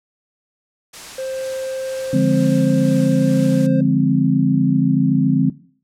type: noise with tremolo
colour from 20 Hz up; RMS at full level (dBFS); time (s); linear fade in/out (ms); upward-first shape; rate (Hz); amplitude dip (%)
white; -34; 0.93-3.67; 10; sine; 2.1; 25
type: tone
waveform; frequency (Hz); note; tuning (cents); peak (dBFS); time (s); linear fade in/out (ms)
triangle; 526; C5; +9; -21; 1.18-3.81; 5
type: chord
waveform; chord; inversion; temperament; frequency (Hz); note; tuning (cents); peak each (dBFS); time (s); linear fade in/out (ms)
sine; D half-diminished seventh; none; equal; 146.83 / 174.61 / 207.7 / 261.6; D3 / F3 / Ab3 / C4; 0 / 0 / 0 / 0; -18 / -19 / -20 / -16; 2.13-5.5; 5
effects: noise-tail reverb RT60 0.5 s tail -19 dB re dry + low-pass 9000 Hz 12 dB/octave

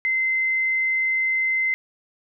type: tone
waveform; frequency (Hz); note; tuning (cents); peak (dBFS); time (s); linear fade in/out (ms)
sine; 2067; C7; -22; -19; 0.05-1.74; 0
effects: none

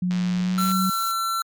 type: tone with pitch glide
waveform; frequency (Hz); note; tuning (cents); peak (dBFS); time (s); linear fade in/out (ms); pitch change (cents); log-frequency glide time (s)
sine; 180.2 to 187.53; F#3 to F#3; -45 to +24; -20; 0.02-0.9; 5; +69; 0.38-0.67
type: click train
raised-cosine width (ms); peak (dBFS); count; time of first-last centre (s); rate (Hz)
0.2; -18; 67; 0.11-0.716; 109
type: tone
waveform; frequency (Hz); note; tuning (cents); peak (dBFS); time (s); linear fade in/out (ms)
square; 1350; E6; +41; -23; 0.58-1.42; 2
type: noise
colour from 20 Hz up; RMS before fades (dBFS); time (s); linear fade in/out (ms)
violet; -33; 0.6-1.12; 5
effects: MP3 96 kbps

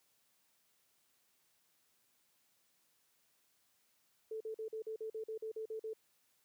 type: tone bursts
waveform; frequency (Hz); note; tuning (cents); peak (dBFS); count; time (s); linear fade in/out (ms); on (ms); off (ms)
sine; 440; A4; 0; -39; 12; 4.31-5.934; 5; 95; 44
effects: white hiss -75 dBFS RMS until 6.44 s + high-pass 80 Hz 12 dB/octave

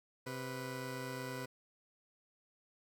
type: tone pair together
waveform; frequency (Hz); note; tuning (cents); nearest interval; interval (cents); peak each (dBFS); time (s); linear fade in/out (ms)
15% pulse; 130.64 / 493.9; C3 / B4; -2 / 0; octave + major seventh; 2302; -36 / -38; 0.26-1.46; 10
effects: none

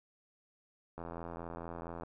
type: click train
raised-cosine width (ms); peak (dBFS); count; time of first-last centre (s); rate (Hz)
1; -29; 90; 0.98-2.035; 84.4
effects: none

